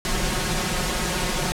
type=noise with comb filter; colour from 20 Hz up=pink; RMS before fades=-24 dBFS; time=0.05-1.52 s; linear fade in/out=0 ms; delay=5.5 ms; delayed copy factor=+0.95; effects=low-pass 10000 Hz 12 dB/octave

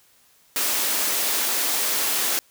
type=high-pass noise; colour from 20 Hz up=white; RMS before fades=-23 dBFS; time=0.56-2.39 s; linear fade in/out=0 ms; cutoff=240 Hz; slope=24 dB/octave; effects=white hiss -58 dBFS RMS until 2.5 s

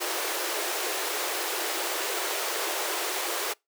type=high-pass noise; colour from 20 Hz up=pink; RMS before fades=-30 dBFS; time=0-3.54 s; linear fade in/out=20 ms; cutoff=330 Hz; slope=96 dB/octave; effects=noise-tail reverb RT60 0.2 s tail -26 dB re dry

